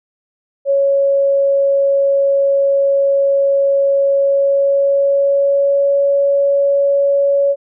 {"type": "tone with pitch glide", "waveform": "sine", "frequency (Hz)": [554.4, 560.5], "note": ["C#5", "C#5"], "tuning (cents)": [0, 19], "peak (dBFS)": -10, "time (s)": [0.65, 7.56], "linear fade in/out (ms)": 50, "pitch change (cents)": 19, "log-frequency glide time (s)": [4.16, 5.97], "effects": []}